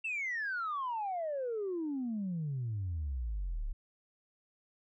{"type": "exponential sweep", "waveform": "sine", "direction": "down", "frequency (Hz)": [2719, 32.7], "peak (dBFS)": -32, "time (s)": [0.04, 3.73], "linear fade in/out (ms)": 10, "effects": ["tanh soft clip ceiling -30 dBFS"]}